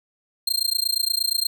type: tone with amplitude modulation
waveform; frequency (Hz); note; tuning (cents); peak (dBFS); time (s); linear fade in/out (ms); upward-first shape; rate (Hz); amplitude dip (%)
sawtooth; 4186; C8; 0; -14; 0.47-1.47; 5; sine; 28.5; 100
effects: none